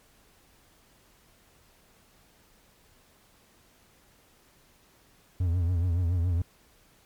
triangle tone with vibrato, 87.31 Hz, F2, in tune, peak -21 dBFS, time 5.4-6.42 s, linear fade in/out 5 ms, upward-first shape triangle, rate 7.1 Hz, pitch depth 110 cents each way, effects pink hiss -61 dBFS RMS until 7.05 s + MP3 96 kbps

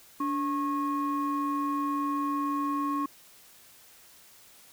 sine tone pair together, 289 / 1091 Hz, D4 / C#6, -28 / -28 cents, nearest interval octave + major seventh, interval 2300 cents, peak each -28 dBFS, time 0.2-3.06 s, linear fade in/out 5 ms, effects tanh soft clip ceiling -22 dBFS + white hiss -55 dBFS RMS until 4.72 s

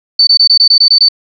sine tone bursts, 4530 Hz, C#8, 37 cents sharp, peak -3 dBFS, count 9, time 0.19-1.087 s, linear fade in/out 5 ms, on 81 ms, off 21 ms, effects none

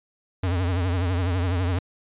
square tone with vibrato, 89.9 Hz, F#2, 49 cents flat, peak -22 dBFS, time 0.43-1.79 s, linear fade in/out 5 ms, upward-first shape triangle, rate 12 Hz, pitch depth 120 cents each way, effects resampled to 8000 Hz

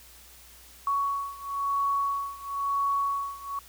sine beating tone pair, 1117 / 1117.99 Hz, C#6 / C#6, +13 / +14 cents, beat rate 0.99 Hz, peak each -28 / -30 dBFS, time 0.87-3.59 s, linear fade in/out 2 ms, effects added 60 Hz sine -56 dBFS peak until 3.68 s + white hiss -52 dBFS RMS until 3.68 s

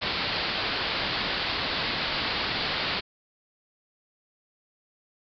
white low-pass noise, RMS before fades -29 dBFS, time 0.01-3.01 s, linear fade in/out 20 ms, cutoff 4800 Hz, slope 96 dB/octave, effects none

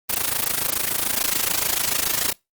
white noise with amplitude modulation, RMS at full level -19 dBFS, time 0.09-2.33 s, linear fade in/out 10 ms, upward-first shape sine, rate 26.9 Hz, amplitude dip 80%, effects noise-tail reverb RT60 0.2 s tail -23 dB re dry + Opus 24 kbps

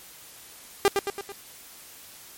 sawtooth tone with echo, 399.2 Hz, G4, 32 cents sharp, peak -12 dBFS, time 0.85-0.88 s, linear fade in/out 0 ms, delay 110 ms, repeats 4, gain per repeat -5 dB, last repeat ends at 1.32 s, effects white hiss -47 dBFS RMS until 2.37 s + MP3 64 kbps

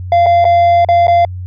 triangle tone with dropouts, 690 Hz, F5, 21 cents flat, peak -4 dBFS, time 0.12-1.25 s, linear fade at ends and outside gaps 2 ms, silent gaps 0.261-0.265 / 0.444-0.451 / 0.848-0.887 / 1.07-1.08 s, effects added 91 Hz sine -21 dBFS peak until 1.46 s + resampled to 11025 Hz

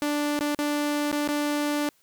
sawtooth tone with dropouts, 293.7 Hz, D4, in tune, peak -20 dBFS, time 0.02-1.89 s, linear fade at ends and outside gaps 0 ms, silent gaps 0.391-0.408 / 0.548-0.589 / 1.115-1.127 / 1.276-1.288 s, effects white hiss -64 dBFS RMS until 2.02 s

